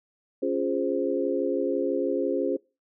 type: chord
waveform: sine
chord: Db major seventh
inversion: none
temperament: equal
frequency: 277.2 / 349.2 / 415.3 / 523.3 Hz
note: Db4 / F4 / Ab4 / C5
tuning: 0 / 0 / 0 / 0 cents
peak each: -29 dBFS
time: 0.42-2.57 s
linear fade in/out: 10 ms
effects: noise-tail reverb RT60 0.3 s tail -24 dB re dry